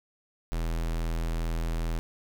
square tone, 41.2 Hz, E1, in tune, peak -28 dBFS, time 0.52-1.99 s, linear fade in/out 0 ms, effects none

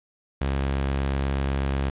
sawtooth tone with vibrato, 68.2 Hz, C#2, 28 cents flat, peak -19 dBFS, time 0.41-1.9 s, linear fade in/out 5 ms, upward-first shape square, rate 19 Hz, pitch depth 20 cents each way, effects resampled to 8000 Hz + 8-bit

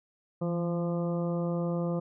harmonic tone with a mistuned harmonic, 172.6 Hz, F3, 20 cents flat, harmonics 1 / 2 / 3 / 4 / 5 / 6 / 7, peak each -29 / -36 / -34 / -43 / -49 / -47 / -46 dBFS, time 0.41-2 s, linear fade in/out 10 ms, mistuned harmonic 1, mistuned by -37 cents, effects none

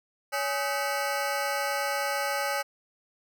20% pulse ring-modulated tone, 698.5 Hz, F5, in tune, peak -19 dBFS, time 0.32-2.63 s, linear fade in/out 20 ms, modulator 135 Hz, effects none

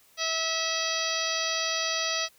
harmonic tone with a mistuned harmonic, 649 Hz, E5, 27 cents flat, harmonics 1 / 2 / 3 / 4 / 5 / 6 / 7 / 8 / 9, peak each -35 / -35 / -35 / -35 / -35 / -35 / -35 / -35 / -35 dBFS, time 0.17-2.29 s, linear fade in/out 50 ms, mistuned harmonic 8, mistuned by -67 cents, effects white hiss -60 dBFS RMS until 2.38 s

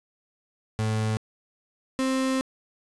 35% pulse tone pair in turn, 109.2 / 263 Hz, A2 / C4, -13 / +9 cents, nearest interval octave + minor third, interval 1522 cents, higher second, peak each -22 / -21 dBFS, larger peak second, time 0.79-1.17 / 1.99-2.41 s, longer second, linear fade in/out 0 ms, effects resampled to 24000 Hz + 8-bit

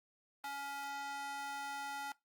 square tone with high-pass filter, 280.6 Hz, C#4, 21 cents sharp, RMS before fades -43 dBFS, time 0.44-2.12 s, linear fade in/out 2 ms, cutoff 970 Hz, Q 2.2, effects noise-tail reverb RT60 0.2 s tail -21 dB re dry + Opus 24 kbps

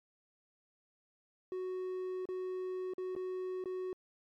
triangle tone with dropouts, 370 Hz, F#4, in tune, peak -34 dBFS, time 1.52-3.93 s, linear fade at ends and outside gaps 1 ms, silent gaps 2.255-2.288 / 2.936-2.981 / 3.152-3.163 / 3.64-3.657 s, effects MP3 96 kbps

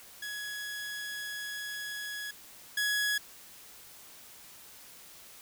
sawtooth tone pair in turn, 1677 / 1677 Hz, G#6 / G#6, +16 / +16 cents, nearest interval unison, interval 0 cents, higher neither, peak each -33 / -24 dBFS, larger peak second, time 0.22-2.31 / 2.77-3.18 s, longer first, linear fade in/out 5 ms, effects white hiss -52 dBFS RMS until 5.41 s

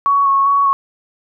sine tone with vibrato, 1110 Hz, C#6, 2 cents sharp, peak -10 dBFS, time 0.06-0.73 s, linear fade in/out 0 ms, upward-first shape square, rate 2.5 Hz, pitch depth 16 cents each way, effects none

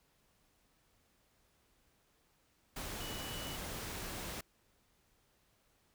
sine tone in noise, 2950 Hz, F#7, 6 cents flat, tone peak -48 dBFS, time 3-3.56 s, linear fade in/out 5 ms, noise pink, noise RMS -43 dBFS, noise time 2.76-4.41 s, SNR -8 dB, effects pink hiss -73 dBFS RMS until 5.94 s

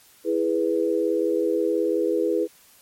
sine chord, E major, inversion none, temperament equal, 329.6 / 415.3 / 493.9 Hz, E4 / G#4 / B4, 0 / 0 / 0 cents, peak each -24 dBFS, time 0.24-2.48 s, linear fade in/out 50 ms, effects white hiss -54 dBFS RMS until 2.81 s + MP3 64 kbps

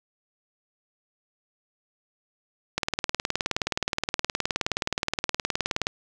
click train, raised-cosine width 0.2 ms, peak -7 dBFS, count 60, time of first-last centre 2.78-5.869 s, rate 19.1 Hz, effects none

